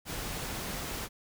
pink noise, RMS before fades -37 dBFS, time 0.05-1.09 s, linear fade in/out 50 ms, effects none

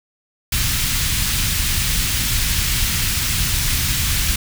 pink band-stop noise, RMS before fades -19 dBFS, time 0.52-4.36 s, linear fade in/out 5 ms, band 130 to 2200 Hz, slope 12 dB/octave, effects none

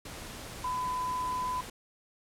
sine tone in noise, 1005 Hz, B5, 30 cents sharp, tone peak -30 dBFS, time 0.64-1.61 s, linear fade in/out 5 ms, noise pink, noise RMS -43 dBFS, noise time 0.05-1.7 s, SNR +10 dB, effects low-pass 12000 Hz 12 dB/octave

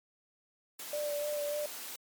white high-pass noise, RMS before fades -43 dBFS, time 0.79-1.96 s, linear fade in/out 5 ms, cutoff 260 Hz, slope 12 dB/octave
sine tone with vibrato, 588 Hz, D5, 2 cents sharp, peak -32 dBFS, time 0.93-1.66 s, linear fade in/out 2 ms, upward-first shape sine, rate 3.4 Hz, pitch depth 19 cents each way
effects MP3 96 kbps

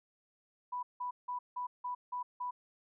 sine tone bursts, 988 Hz, B5, in tune, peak -35 dBFS, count 7, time 0.72-2.51 s, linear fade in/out 10 ms, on 110 ms, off 170 ms, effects none

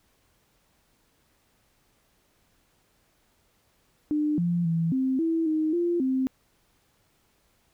sine tone with pitch steps, 300.1 / 172.9 / 165.2 / 262.3 / 327.3 / 312.2 / 345.8 / 261.8 Hz, D4 / F3 / E3 / C4 / E4 / D#4 / F4 / C4, +38 / -17 / +4 / +4 / -12 / +6 / -17 / +1 cents, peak -22 dBFS, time 4.11-6.27 s, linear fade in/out 0 ms, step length 270 ms, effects pink hiss -67 dBFS RMS until 7.73 s

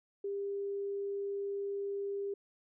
sine tone, 399.6 Hz, G4, 33 cents sharp, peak -34 dBFS, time 0.24-2.34 s, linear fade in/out 5 ms, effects none

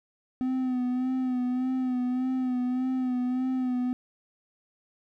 triangle tone with vibrato, 253.8 Hz, B3, 47 cents sharp, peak -23 dBFS, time 0.41-3.93 s, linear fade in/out 0 ms, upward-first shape sine, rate 1.7 Hz, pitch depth 38 cents each way, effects none

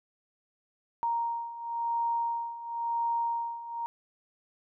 sine beating tone pair, 932.3 / 933.26 Hz, A#5 / A#5, 0 / +2 cents, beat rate 0.96 Hz, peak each -34 / -30 dBFS, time 1.03-3.86 s, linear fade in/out 0 ms, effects none

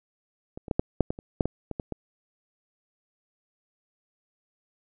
clicks, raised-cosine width 2 ms, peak -24 / -25 / -12 / -8 / -6 / -15 / -26 / -8 / -14 / -19 / -17 / -18 dBFS, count 12, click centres 0.575 / 0.682 / 0.712 / 0.795 / 1.007 / 1.105 / 1.189 / 1.408 / 1.456 / 1.713 / 1.798 / 1.923 s, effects none

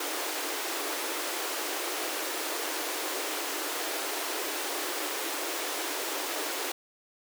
pink high-pass noise, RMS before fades -33 dBFS, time 0-6.72 s, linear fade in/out 5 ms, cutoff 290 Hz, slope 96 dB/octave, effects none

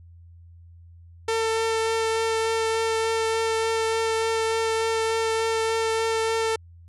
sawtooth tone with vibrato, 448.3 Hz, A4, 32 cents sharp, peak -18 dBFS, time 1.28-6.56 s, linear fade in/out 5 ms, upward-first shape triangle, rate 3.4 Hz, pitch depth 10 cents each way, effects added 85 Hz sine -45 dBFS peak until 6.88 s + resampled to 24000 Hz

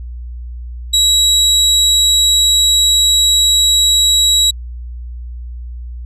30% pulse tone, 3874 Hz, B7, 34 cents flat, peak -6 dBFS, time 0.93-4.51 s, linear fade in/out 10 ms, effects added 60 Hz sine -24 dBFS peak until 6.05 s + resampled to 32000 Hz

